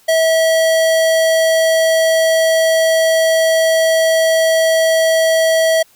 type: tone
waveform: square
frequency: 648 Hz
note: E5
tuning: 30 cents flat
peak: -11 dBFS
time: 0.08-5.83 s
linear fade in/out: 10 ms
effects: white hiss -51 dBFS RMS until 5.95 s